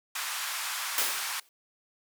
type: band-pass noise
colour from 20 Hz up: pink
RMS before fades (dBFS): -34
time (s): 0.15-1.4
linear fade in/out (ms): 5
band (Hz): 990 to 15000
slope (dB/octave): 24
type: noise with exponential decay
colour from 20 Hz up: white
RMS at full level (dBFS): -25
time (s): 0.98-1.49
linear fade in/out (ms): 1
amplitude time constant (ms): 110
effects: high-pass 400 Hz 12 dB/octave